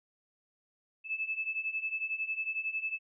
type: beating tone pair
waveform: sine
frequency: 2610 / 2621 Hz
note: E7 / E7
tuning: -18 / -11 cents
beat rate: 11 Hz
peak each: -37 / -34 dBFS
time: 1.04-2.99 s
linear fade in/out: 50 ms
effects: none